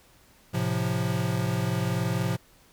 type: chord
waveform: square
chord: F major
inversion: first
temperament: equal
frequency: 110 / 130.81 / 174.61 Hz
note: A2 / C3 / F3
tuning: 0 / 0 / 0 cents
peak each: -30 dBFS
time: 0.53-2.37 s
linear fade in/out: 20 ms
effects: pink hiss -58 dBFS RMS until 2.72 s